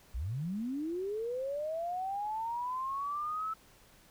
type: linear sweep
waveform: sine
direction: up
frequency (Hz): 49 to 1317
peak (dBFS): -33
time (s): 0.14-3.54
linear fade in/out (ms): 10
effects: pink hiss -61 dBFS RMS until 4.1 s